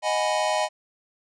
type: chord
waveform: square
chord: G# minor seventh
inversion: second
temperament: equal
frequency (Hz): 622.3 / 740 / 830.6 / 987.8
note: D#5 / F#5 / G#5 / B5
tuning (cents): 0 / 0 / 0 / 0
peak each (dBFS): -26 / -30 / -28 / -30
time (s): 0.02-0.69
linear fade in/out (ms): 50
effects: resampled to 22050 Hz